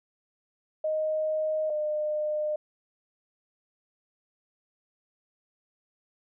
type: tone pair in turn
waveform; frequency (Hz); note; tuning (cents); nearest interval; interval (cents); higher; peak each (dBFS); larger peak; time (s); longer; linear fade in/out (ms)
sine; 622.3 / 606; D#5 / D#5; 0 / -46; unison; 46; first; -25 / -26; first; 0.84-1.7 / 1.7-2.56; neither; 5
effects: none